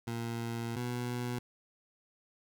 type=tone pair in turn; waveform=20% pulse; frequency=116.54 / 122.29 Hz; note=A#2 / B2; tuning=0 / -17 cents; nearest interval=minor second; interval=83 cents; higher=second; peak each=-30 / -29 dBFS; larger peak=second; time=0.07-0.76 / 0.76-1.39 s; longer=first; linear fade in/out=5 ms; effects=none